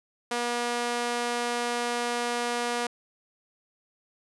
sawtooth tone with high-pass filter, 240 Hz, B3, 49 cents flat, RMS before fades -29 dBFS, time 0.31-2.87 s, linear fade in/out 5 ms, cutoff 510 Hz, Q 0.84, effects resampled to 24000 Hz

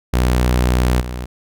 sawtooth tone with level steps, 61.74 Hz, B1, in tune, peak -9 / -20 dBFS, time 0.13-1.26 s, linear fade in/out 10 ms, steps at 1.01 s, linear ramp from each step 2 ms, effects none

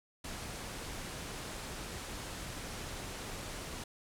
pink low-pass noise, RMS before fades -43 dBFS, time 0.24-3.84 s, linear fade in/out 5 ms, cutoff 11000 Hz, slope 24 dB/octave, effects none

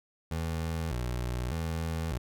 25% pulse tone with vibrato, 70.5 Hz, C#2, 30 cents sharp, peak -27 dBFS, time 0.31-2.18 s, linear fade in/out 5 ms, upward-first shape square, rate 0.83 Hz, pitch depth 250 cents each way, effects none

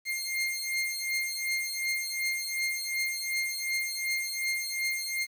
sawtooth beating tone pair, 2116 / 2118.7 Hz, C7 / C7, +19 / +21 cents, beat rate 2.7 Hz, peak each -29 dBFS, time 0.05-5.27 s, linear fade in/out 50 ms, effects 9-bit

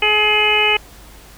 harmonic tone with a mistuned harmonic, 423.6 Hz, G#4, 34 cents sharp, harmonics 1 / 2 / 3 / 4 / 5 / 6 / 7, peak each -21 / -21 / -26 / -28 / -20 / -16 / -18 dBFS, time 0.02-0.77 s, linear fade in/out 5 ms, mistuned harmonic 6, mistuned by -16 cents, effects added 50 Hz sine -43 dBFS peak until 1.37 s + pink hiss -43 dBFS RMS until 1.37 s

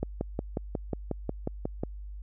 click train, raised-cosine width 2 ms, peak -16 dBFS, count 11, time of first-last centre 0.03-1.835 s, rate 5.54 Hz, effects added 50 Hz sine -38 dBFS peak until 2.22 s

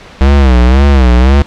square tone with vibrato, 65.41 Hz, C2, in tune, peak -4 dBFS, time 0.21-1.42 s, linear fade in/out 0 ms, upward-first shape sine, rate 1.9 Hz, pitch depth 140 cents each way, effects pink hiss -33 dBFS RMS until 1.46 s + low-pass 4000 Hz 12 dB/octave

